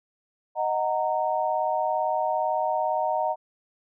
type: chord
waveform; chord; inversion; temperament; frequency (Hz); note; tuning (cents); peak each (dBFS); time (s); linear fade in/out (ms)
sine; D# minor; none; equal with one note detuned; 622.3 / 740 / 925.4; D#5 / F#5 / A#5; 0 / 0 / -13; -27; 0.55-3.36; 50
effects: none